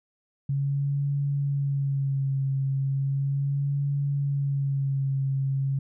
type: tone with vibrato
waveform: sine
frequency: 138.59 Hz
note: C#3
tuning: in tune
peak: -23 dBFS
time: 0.49-5.79 s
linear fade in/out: 5 ms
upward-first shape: sine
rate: 0.36 Hz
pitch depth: 36 cents each way
effects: none